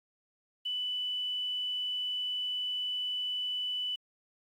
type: tone with quantisation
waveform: sine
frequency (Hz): 2984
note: F#7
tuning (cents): +14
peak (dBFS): -31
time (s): 0.65-3.96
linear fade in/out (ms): 10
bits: 10
effects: AAC 64 kbps